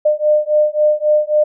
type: beating tone pair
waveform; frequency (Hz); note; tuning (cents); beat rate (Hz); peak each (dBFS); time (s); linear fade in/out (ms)
sine; 602 / 605.7; D5 / D#5; +43 / -47; 3.7; -14; 0.05-1.44; 10
effects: none